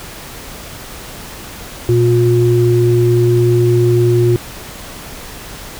sine tone pair together, 119.1 / 356.5 Hz, A#2 / F4, +38 / +36 cents, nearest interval octave + perfect fifth, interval 1898 cents, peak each -11 dBFS, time 1.89-4.36 s, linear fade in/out 0 ms, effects pink hiss -31 dBFS RMS until 5.79 s

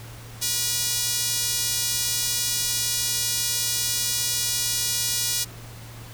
sawtooth tone with high-pass filter, 482.6 Hz, B4, 40 cents flat, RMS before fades -25 dBFS, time 0.41-5.45 s, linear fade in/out 20 ms, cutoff 5100 Hz, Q 1.1, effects added 115 Hz sine -40 dBFS peak until 6.13 s + pink hiss -44 dBFS RMS until 6.13 s

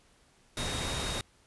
sine tone in noise, 3745 Hz, A#7, 7 cents sharp, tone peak -39 dBFS, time 0.57-1.21 s, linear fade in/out 2 ms, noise pink, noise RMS -34 dBFS, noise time 0.57-1.21 s, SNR -8 dB, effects pink hiss -64 dBFS RMS until 1.46 s + resampled to 24000 Hz

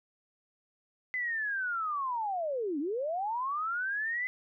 sine linear two-way sweep, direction down then up, 2035 to 270 to 2035 Hz, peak -30 dBFS, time 1.14-4.27 s, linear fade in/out 0 ms, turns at 2.79 s, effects none

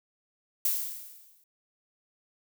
violet noise with exponential decay, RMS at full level -25 dBFS, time 0.65-1.44 s, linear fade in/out 2 ms, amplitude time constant 170 ms, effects none

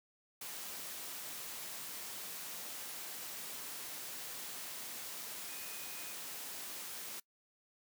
sine tone in noise, 2489 Hz, D#7, in tune, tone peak -54 dBFS, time 5.49-6.13 s, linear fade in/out 5 ms, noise white, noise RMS -45 dBFS, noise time 0.41-7.2 s, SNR -12 dB, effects noise-tail reverb RT60 0.1 s tail -23 dB re dry + high-pass 150 Hz 12 dB/octave

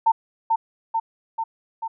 sine tone with echo, 903 Hz, A5, 45 cents sharp, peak -13 dBFS, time 0.06-0.12 s, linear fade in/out 10 ms, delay 440 ms, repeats 4, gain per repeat -3 dB, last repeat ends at 1.88 s, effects none

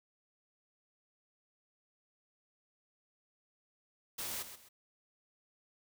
white noise with echo, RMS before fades -40 dBFS, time 4.18-4.43 s, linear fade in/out 10 ms, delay 130 ms, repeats 2, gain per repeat -10 dB, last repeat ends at 4.69 s, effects none

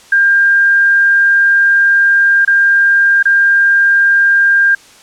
sine tone with dropouts, 1600 Hz, G6, 35 cents sharp, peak -6 dBFS, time 0.12-4.75 s, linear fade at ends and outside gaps 5 ms, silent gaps 2.45-2.475 / 3.228-3.254 s, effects white hiss -41 dBFS RMS until 5.02 s + low-pass 8000 Hz 12 dB/octave

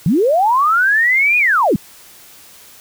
sine linear two-way sweep, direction up then down, 138.59 to 2489 to 138.59 Hz, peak -10 dBFS, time 0.06-1.76 s, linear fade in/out 2 ms, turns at 1.38 s, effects white hiss -42 dBFS RMS until 2.8 s

